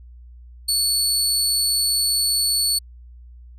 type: tone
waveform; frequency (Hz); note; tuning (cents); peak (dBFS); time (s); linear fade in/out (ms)
25% pulse; 4435; C#8; 0; -13; 0.68-2.79; 10
effects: added 60 Hz sine -40 dBFS peak until 3.58 s